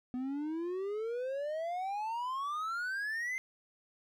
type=exponential sweep; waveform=triangle; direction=up; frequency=246.9 to 2093 Hz; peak=-32 dBFS; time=0.14-3.38 s; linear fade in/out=0 ms; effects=none